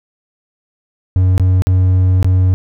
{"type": "tone with dropouts", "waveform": "triangle", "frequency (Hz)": 92.5, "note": "F#2", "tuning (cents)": 0, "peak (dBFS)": -6, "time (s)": [1.16, 2.54], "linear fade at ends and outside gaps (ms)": 0, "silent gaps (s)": [[1.379, 1.397], [1.621, 1.67], [2.228, 2.245]], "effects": []}